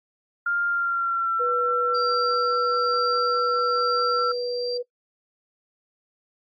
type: tone with pitch glide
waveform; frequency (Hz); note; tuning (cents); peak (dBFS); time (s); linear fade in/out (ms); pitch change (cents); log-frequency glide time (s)
sine; 1400 to 1347.6; F6 to E6; +4 to +38; -21; 0.46-4.32; 5; -66; 0.68-1.35
type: tone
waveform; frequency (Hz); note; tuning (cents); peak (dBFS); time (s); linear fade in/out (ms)
sine; 489.1; B4; -17; -25; 1.39-4.83; 20
type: tone with tremolo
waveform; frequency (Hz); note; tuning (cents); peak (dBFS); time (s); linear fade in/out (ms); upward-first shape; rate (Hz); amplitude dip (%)
sine; 4714; D8; +6; -29; 1.94-4.78; 10; sine; 1.1; 45
effects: noise-tail reverb RT60 0.1 s tail -21 dB re dry + AAC 64 kbps